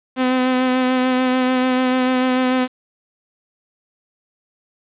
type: tone with vibrato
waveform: sawtooth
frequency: 255.5 Hz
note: C4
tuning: 41 cents flat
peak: -11 dBFS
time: 0.16-2.68 s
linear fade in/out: 50 ms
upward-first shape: sine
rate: 6.8 Hz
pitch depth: 19 cents each way
effects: resampled to 8000 Hz + 7-bit